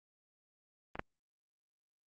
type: clicks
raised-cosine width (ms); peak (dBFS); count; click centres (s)
0.5; -25 / -20; 2; 0.955 / 0.994
effects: Opus 24 kbps